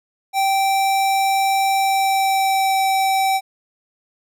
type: tone with pitch glide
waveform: square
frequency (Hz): 779 to 771.8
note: G5 to G5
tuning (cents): -11 to -27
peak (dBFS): -16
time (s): 0.33-3.41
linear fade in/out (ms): 50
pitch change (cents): -16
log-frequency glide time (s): 1.74-2.8
effects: none